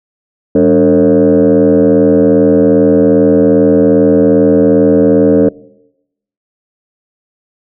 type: tone with frequency modulation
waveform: sine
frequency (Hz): 370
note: F#4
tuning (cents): 0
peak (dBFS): -3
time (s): 0.55-5.49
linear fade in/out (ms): 5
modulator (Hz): 82.5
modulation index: 2.1
effects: noise-tail reverb RT60 0.9 s tail -23 dB re dry + tanh soft clip ceiling -1 dBFS

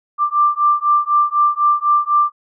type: beating tone pair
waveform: sine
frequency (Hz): 1180 / 1184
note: D6 / D6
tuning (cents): +8 / +14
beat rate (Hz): 4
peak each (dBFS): -15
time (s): 0.18-2.32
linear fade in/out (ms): 50
effects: none

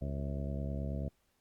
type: harmonic tone with a mistuned harmonic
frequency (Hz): 69.3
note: C#2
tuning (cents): 0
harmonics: 1 / 2 / 3 / 4 / 5 / 6 / 7 / 8 / 9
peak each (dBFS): -37 / -39 / -42 / -48 / -52 / -55 / -52 / -49 / -49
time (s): 0.01-1.09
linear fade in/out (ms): 10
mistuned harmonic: 9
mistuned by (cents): +66
effects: pink hiss -75 dBFS RMS until 1.4 s + Opus 48 kbps

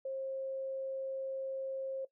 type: tone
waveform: sine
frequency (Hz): 534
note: C5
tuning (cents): +35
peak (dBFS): -35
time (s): 0.05-2.05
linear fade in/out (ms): 5
effects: noise-tail reverb RT60 0.1 s tail -17 dB re dry

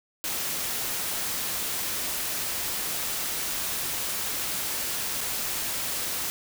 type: noise with dropouts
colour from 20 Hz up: white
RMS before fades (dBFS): -30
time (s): 0.24-6.3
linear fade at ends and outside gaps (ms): 0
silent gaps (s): 5.208-5.213
effects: none

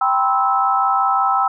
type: chord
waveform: sine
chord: C major seventh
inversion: second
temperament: just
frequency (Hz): 784.9 / 981.1 / 1046.5 / 1308.1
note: G5 / B5 / C6 / E6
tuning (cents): +2 / -12 / 0 / -14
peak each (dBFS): -18 / -23 / -23 / -17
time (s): 0.01-1.48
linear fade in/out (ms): 5
effects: none

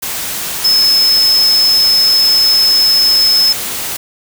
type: tone in noise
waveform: sine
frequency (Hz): 5200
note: E8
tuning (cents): -24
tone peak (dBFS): -7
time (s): 0.64-3.53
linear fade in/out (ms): 10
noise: white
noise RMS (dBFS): -20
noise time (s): 0.02-3.97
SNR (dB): +10
effects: none

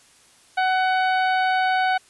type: harmonic tone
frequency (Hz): 748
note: F#5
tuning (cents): +19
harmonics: 1 / 2 / 3 / 4 / 5 / 6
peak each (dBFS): -19 / -24 / -31 / -35 / -37 / -39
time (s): 0.57-1.98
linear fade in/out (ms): 10
effects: white hiss -54 dBFS RMS until 2.09 s + resampled to 24000 Hz

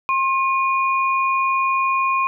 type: tone pair together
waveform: sine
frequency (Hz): 1067 / 2453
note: C6 / D#7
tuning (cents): +34 / -25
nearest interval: octave + major second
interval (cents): 1441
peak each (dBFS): -17 / -23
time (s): 0.09-2.27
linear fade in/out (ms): 0
effects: none

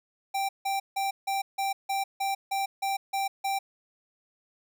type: tone bursts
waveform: square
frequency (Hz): 784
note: G5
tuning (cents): 0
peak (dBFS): -27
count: 11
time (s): 0.34-3.59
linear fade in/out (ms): 10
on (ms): 150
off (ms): 160
effects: none

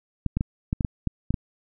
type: clicks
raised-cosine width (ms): 5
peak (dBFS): -11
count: 9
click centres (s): 0.263 / 0.37 / 0.409 / 0.729 / 0.808 / 0.848 / 1.073 / 1.306 / 1.342
effects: none

